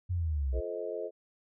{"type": "linear sweep", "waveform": "sine", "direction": "down", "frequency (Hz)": [92.5, 58.27], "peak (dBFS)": -28, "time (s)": [0.09, 0.61], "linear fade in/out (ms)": 20}
{"type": "chord", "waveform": "sine", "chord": "F dominant seventh", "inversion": "none", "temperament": "just", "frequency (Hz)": [349.2, 436.5, 523.8, 628.6], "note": ["F4", "A4", "C5", "Eb5"], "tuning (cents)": [0, -14, 2, 18], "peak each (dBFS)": [-42, -37, -40, -39], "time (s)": [0.52, 1.11], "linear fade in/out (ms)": 50}
{"effects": []}